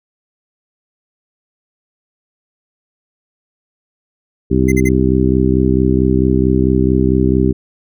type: harmonic tone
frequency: 64.5 Hz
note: C2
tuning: 24 cents flat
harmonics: 1 / 2 / 3 / 4 / 5 / 6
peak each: -17 / -17 / -17 / -17 / -17 / -17 dBFS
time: 4.5-7.53 s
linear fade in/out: 20 ms
type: tone bursts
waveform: square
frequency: 2064 Hz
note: C7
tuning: 24 cents flat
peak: -19 dBFS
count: 3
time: 4.68-4.891 s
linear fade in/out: 10 ms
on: 41 ms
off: 44 ms
effects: none